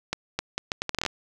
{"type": "accelerating click train", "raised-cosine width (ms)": 0.2, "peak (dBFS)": -9, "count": 12, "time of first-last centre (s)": [0.13, 1.063], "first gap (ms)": 260, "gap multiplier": 0.73, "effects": []}